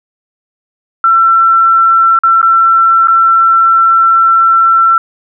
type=tone with dropouts; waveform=sine; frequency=1346 Hz; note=E6; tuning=36 cents sharp; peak=-4 dBFS; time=1.04-4.98 s; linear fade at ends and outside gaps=2 ms; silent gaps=2.189-2.235 / 2.416-2.428 / 3.073-3.082 s; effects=none